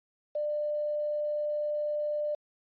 sine tone with quantisation, 596 Hz, D5, 25 cents sharp, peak -28 dBFS, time 0.35-2.35 s, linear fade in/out 5 ms, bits 9, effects resampled to 11025 Hz

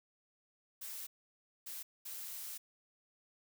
blue noise bursts at uneven times, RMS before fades -45 dBFS, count 3, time 0.81-1.07 / 1.66-1.83 / 2.05-2.58 s, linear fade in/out 10 ms, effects none

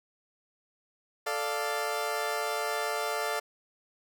20% pulse chord, D minor, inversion second, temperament equal, 440 / 587.3 / 698.5 Hz, A4 / D5 / F5, 0 / 0 / 0 cents, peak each -29 dBFS, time 1.26-3.4 s, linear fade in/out 10 ms, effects none

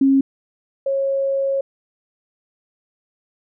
sine tone pair in turn, 271.3 / 546.1 Hz, C#4 / C#5, -37 / -26 cents, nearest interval octave, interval 1211 cents, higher second, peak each -11 / -17 dBFS, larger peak first, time 0.01-0.21 / 0.86-1.61 s, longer second, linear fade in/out 5 ms, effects none

